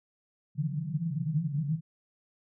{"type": "band-pass noise", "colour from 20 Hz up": "white", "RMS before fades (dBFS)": -31, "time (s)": [0.55, 1.81], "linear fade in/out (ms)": 50, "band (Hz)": [140, 170], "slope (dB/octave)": 96, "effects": []}